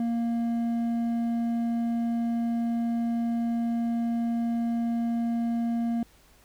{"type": "tone with hard clipping", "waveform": "sine", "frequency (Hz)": 233.1, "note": "A#3", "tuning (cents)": 0, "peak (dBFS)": -26, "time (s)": [0, 6.03], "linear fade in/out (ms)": 2, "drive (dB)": 5, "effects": ["added 50 Hz sine -61 dBFS peak until 6.44 s", "pink hiss -59 dBFS RMS until 6.44 s"]}